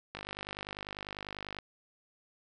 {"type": "click train", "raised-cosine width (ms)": 0.3, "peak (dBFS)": -23, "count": 73, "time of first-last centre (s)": [0.15, 1.587], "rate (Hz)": 50.1, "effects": []}